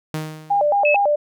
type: tone with exponential decay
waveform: sawtooth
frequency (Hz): 155.8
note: D#3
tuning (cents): +3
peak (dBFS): -18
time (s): 0.14-0.83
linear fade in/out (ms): 0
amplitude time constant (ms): 150
type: tone with vibrato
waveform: sine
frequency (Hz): 691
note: F5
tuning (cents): -19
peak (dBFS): -14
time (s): 0.5-1.16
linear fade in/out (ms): 10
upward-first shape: square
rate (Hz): 4.5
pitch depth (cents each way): 270
type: tone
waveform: sine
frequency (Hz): 2593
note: E7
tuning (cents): -29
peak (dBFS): -16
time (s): 0.85-0.96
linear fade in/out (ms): 2
effects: none

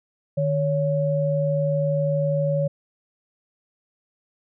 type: tone pair together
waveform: sine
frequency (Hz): 152.06 / 560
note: D#3 / C#5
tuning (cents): -39 / +18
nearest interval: octave + major seventh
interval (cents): 2257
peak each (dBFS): -22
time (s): 0.37-2.68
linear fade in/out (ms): 10
effects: none

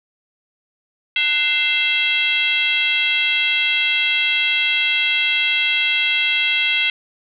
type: tone with frequency modulation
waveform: sine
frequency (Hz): 2676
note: E7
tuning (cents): +25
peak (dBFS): -15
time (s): 1.16-6.9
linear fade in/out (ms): 2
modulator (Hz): 593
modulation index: 1.3
effects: none

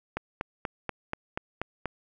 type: click train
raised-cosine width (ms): 0.5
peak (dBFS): -15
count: 8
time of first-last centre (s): 0.17-1.857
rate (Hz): 4.15
effects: none

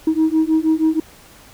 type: beating tone pair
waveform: sine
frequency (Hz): 314.3 / 320.6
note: D#4 / E4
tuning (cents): +18 / -48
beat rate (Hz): 6.3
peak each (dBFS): -15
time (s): 0.07-1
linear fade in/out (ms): 5
effects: tanh soft clip ceiling -9 dBFS + pink hiss -45 dBFS RMS until 1.53 s

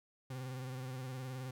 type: tone with vibrato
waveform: 40% pulse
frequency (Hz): 129.3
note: C3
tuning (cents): -20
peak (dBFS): -40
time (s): 0.3-1.51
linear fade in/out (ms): 5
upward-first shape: sine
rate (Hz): 19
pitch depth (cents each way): 49
effects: none

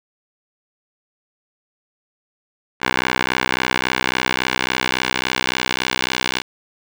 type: tone with band-pass filter sweep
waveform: 10% pulse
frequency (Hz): 63.6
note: C2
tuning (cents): -48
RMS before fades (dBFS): -21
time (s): 2.8-6.43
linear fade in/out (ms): 50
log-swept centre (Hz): 1900 to 3200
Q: 1
effects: none

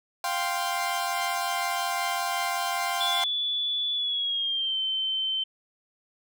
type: chord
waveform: sawtooth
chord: F suspended second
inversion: none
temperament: equal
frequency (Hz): 698.5 / 784 / 1046.5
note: F5 / G5 / C6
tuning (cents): 0 / 0 / 0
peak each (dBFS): -27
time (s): 0.24-3.24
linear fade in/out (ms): 2
type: tone with pitch glide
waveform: sine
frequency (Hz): 3448 to 3090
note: A7 to G7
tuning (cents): -36 to -26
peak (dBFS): -25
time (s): 3-5.44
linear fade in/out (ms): 10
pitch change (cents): -190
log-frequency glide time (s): 3.94-4.79
effects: none

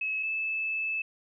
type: tone pair in turn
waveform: sine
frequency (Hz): 2580 / 2618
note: E7 / E7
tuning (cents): -38 / -13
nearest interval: unison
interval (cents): 25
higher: second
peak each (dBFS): -28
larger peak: neither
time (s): 0.01-0.23 / 0.23-1.02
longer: second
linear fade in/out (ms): 5
effects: none

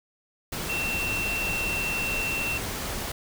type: tone in noise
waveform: sine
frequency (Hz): 2700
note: E7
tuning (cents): +41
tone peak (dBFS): -27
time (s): 0.69-2.58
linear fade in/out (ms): 5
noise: pink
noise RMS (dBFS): -32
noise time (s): 0.52-3.12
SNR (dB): +2
effects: none

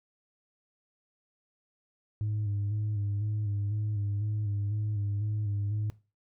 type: tone with vibrato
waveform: sine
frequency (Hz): 103.83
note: G#2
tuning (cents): 0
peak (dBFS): -26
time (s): 2.21-5.9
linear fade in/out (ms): 0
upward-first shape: square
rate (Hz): 2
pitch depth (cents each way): 37
effects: noise-tail reverb RT60 0.3 s tail -20 dB re dry + tanh soft clip ceiling -26 dBFS

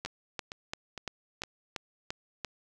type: two click trains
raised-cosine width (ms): 0.2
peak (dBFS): -17 / -22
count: 8 / 4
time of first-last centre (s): 0.05-2.447 / 0.06-1.436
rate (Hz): 2.92 / 2.18
effects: none

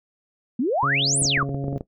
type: exponential two-way sweep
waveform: sine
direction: up then down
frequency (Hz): 220.4 to 10548 to 1042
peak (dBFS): -19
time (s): 0.59-1.43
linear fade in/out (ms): 5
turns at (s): 1.2
type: harmonic tone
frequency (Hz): 138.59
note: C#3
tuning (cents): 0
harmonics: 1 / 2 / 3 / 4 / 5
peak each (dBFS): -26 / -32 / -36 / -38 / -40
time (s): 0.83-1.78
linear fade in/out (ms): 0
type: clicks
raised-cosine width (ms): 2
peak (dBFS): -17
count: 11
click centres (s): 1.221 / 1.253 / 1.376 / 1.43 / 1.492 / 1.546 / 1.642 / 1.682 / 1.729 / 1.761 / 1.809
effects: noise-tail reverb RT60 0.1 s tail -18 dB re dry

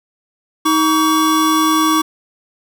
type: tone pair together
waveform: square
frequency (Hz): 315.1 / 1135.3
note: D#4 / C#6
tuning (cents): +22 / +41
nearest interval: octave + minor seventh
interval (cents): 2219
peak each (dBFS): -15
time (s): 0.65-2.02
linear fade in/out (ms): 10
effects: 7-bit

